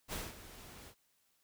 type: noise with ADSR envelope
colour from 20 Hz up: pink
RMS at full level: -39 dBFS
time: 0.08-0.95 s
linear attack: 50 ms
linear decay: 200 ms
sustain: -14 dB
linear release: 72 ms
effects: white hiss -75 dBFS RMS until 1.43 s